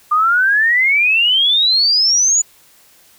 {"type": "exponential sweep", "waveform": "sine", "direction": "up", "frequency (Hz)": [1196, 6990], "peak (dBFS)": -10, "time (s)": [0.11, 2.42], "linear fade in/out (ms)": 10, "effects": ["white hiss -49 dBFS RMS until 3.18 s"]}